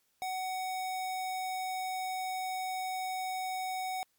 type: tone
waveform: square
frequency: 748 Hz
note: F#5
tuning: 19 cents sharp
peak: -34 dBFS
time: 0.22-4.03 s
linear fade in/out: 0 ms
effects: white hiss -74 dBFS RMS until 4.18 s + MP3 96 kbps